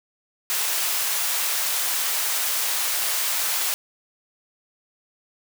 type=high-pass noise; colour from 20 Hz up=white; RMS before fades=-24 dBFS; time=0.5-3.74 s; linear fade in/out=0 ms; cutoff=670 Hz; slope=12 dB/octave; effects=none